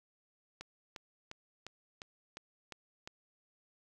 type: click train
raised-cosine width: 0.2 ms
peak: -27 dBFS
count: 8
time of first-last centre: 0.61-3.075 s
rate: 2.84 Hz
effects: 10-bit